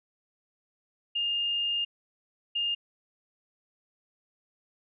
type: tone bursts at uneven times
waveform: sine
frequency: 2822 Hz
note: F7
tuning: 17 cents sharp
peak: -26 dBFS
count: 2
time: 1.15-1.85 / 2.55-2.75 s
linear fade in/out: 10 ms
effects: none